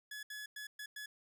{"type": "tone bursts at uneven times", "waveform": "sawtooth", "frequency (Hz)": 1700, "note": "G#6", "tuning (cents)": 40, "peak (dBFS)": -40, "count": 5, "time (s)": [[0.11, 0.23], [0.3, 0.46], [0.56, 0.67], [0.79, 0.86], [0.96, 1.06]], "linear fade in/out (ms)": 5, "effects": []}